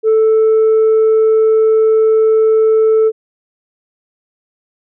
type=tone; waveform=sine; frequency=440 Hz; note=A4; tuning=in tune; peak=-5 dBFS; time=0.03-3.12 s; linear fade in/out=50 ms; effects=tanh soft clip ceiling -6 dBFS